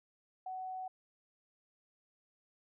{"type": "tone", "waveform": "sine", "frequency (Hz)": 748, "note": "F#5", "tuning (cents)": 19, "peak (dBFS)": -39, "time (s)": [0.46, 0.88], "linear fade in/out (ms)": 5, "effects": []}